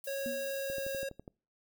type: noise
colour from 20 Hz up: violet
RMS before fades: -46 dBFS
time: 0.04-1.03 s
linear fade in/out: 2 ms
type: tone with pitch glide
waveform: square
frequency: 549 to 544.9 Hz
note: C#5 to C#5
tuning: -17 to -30 cents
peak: -35 dBFS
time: 0.07-1.09 s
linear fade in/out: 5 ms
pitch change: -13 cents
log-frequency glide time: 0.2-0.93 s
type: tone with exponential decay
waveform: sine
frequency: 240.7 Hz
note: B3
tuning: 44 cents flat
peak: -35 dBFS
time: 0.26-0.59 s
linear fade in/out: 0 ms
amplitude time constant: 70 ms
type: click train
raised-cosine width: 2 ms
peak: -32 dBFS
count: 8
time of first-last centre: 0.7-1.279 s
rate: 12.1 Hz
effects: noise-tail reverb RT60 0.4 s tail -26 dB re dry